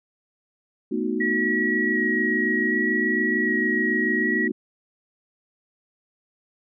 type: chord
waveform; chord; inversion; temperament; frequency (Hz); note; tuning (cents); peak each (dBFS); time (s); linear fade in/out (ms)
sine; B dominant seventh; third; equal; 220 / 246.9 / 311.1 / 370; A3 / B3 / D#4 / F#4; 0 / 0 / 0 / 0; -28; 0.91-4.52; 10
type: tone with vibrato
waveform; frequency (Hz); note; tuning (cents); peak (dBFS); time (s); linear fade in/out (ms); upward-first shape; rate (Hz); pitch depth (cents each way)
sine; 1913; A#6; +44; -22; 1.2-4.48; 10; square; 0.66; 9
effects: none